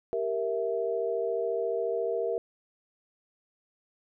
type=chord; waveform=sine; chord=E diminished; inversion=first; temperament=equal; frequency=392 / 466.2 / 659.3 Hz; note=G4 / Bb4 / E5; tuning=0 / 0 / 0 cents; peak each=-33 / -29 / -33 dBFS; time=0.13-2.38 s; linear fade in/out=0 ms; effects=none